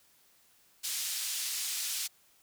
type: band-pass noise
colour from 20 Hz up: pink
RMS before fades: -35 dBFS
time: 0.83-2.08 s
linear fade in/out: 20 ms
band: 4100 to 13000 Hz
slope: 12 dB/octave
effects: white hiss -65 dBFS RMS until 2.42 s